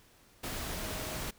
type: tone in noise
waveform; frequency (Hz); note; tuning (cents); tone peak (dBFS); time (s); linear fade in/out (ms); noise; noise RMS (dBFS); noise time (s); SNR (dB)
sine; 629; D#5; +19; -47; 0.77-1.21; 10; pink; -38; 0.43-1.31; -12
effects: pink hiss -62 dBFS RMS until 1.38 s